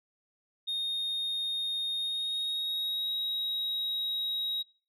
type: tone with pitch glide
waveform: sine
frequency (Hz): 3697 to 3810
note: A#7 to A#7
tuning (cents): -15 to +37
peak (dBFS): -27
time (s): 0.67-4.63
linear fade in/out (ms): 20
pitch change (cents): +52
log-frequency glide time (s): 1.96-3.12
effects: noise-tail reverb RT60 0.4 s tail -24 dB re dry + tanh soft clip ceiling -29 dBFS